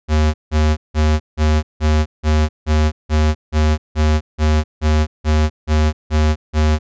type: tone bursts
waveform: square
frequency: 76.9 Hz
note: D#2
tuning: 20 cents flat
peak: -12 dBFS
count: 16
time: 0.08-6.79 s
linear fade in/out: 50 ms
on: 260 ms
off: 170 ms
effects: resampled to 16000 Hz